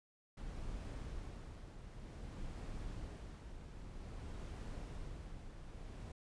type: noise with tremolo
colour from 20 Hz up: brown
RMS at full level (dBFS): -45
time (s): 0.37-6.12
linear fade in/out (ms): 5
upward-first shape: sine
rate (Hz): 0.53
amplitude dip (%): 50
effects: resampled to 22050 Hz